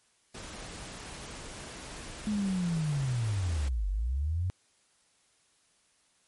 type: noise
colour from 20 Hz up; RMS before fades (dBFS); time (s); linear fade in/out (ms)
pink; -43; 0.34-3.69; 10
type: linear two-way sweep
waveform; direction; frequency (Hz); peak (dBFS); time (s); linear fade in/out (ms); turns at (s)
sine; down then up; 215 to 45.66 to 94.2; -27; 2.27-4.5; 0; 3.88
effects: white hiss -68 dBFS RMS until 6.27 s + MP3 48 kbps